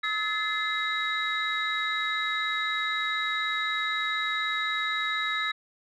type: tone cluster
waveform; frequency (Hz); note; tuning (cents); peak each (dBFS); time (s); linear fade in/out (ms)
sine; 1283 / 1723 / 2069 / 3826; E6 / A6 / C7 / A#7; -47 / -37 / -20 / +44; -31; 0.03-5.52; 10
effects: tanh soft clip ceiling -18 dBFS